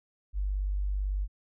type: tone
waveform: sine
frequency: 49 Hz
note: G1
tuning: in tune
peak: -27 dBFS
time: 0.33-1.28 s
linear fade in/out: 50 ms
effects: none